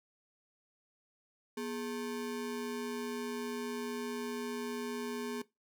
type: ring-modulated tone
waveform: square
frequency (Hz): 329.6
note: E4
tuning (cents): 0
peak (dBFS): -34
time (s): 1.57-5.42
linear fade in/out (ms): 5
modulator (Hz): 87.6
effects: noise-tail reverb RT60 0.2 s tail -19 dB re dry